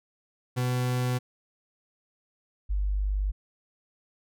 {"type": "tone pair in turn", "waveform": ["40% pulse", "sine"], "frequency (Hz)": [125.1, 49.55], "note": ["B2", "G1"], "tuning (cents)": [23, 19], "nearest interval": "octave + major third", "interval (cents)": 1604, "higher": "first", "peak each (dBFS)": -24, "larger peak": "neither", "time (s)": [[0.56, 1.19], [2.69, 3.32]], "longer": "neither", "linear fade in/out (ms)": 20, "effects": []}